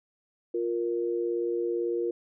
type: tone pair together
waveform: sine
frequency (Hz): 350.8 / 468.8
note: F4 / A#4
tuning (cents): +8 / +10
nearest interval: perfect fourth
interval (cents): 502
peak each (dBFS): -28 / -30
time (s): 0.54-2.11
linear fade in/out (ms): 5
effects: none